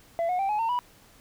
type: tone with pitch steps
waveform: sine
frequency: 673 / 725.5 / 782.1 / 843 / 908.8 / 979.7 Hz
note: E5 / F#5 / G5 / G#5 / A#5 / B5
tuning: +36 / -34 / -4 / +26 / -44 / -14 cents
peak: -21 dBFS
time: 0.19-0.79 s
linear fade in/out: 0 ms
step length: 100 ms
effects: tanh soft clip ceiling -23 dBFS + pink hiss -56 dBFS RMS until 1.2 s